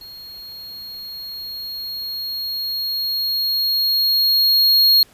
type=tone with level ramp; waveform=square; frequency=4275 Hz; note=C8; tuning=36 cents sharp; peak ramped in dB=-36 to -10 dBFS; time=0.01-5.03 s; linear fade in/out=2 ms; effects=pink hiss -51 dBFS RMS until 5.13 s + resampled to 32000 Hz